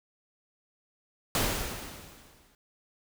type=noise with exponential decay; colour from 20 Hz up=pink; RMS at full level=-25 dBFS; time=1.35-2.55 s; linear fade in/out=1 ms; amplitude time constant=260 ms; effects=none